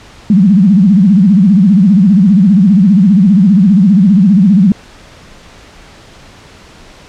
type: tone with vibrato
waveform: sine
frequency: 193.8 Hz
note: G3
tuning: 20 cents flat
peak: -3 dBFS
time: 0.3-4.72 s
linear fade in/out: 2 ms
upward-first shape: sine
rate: 15 Hz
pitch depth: 200 cents each way
effects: pink hiss -37 dBFS RMS until 7.08 s + low-pass 6000 Hz 12 dB/octave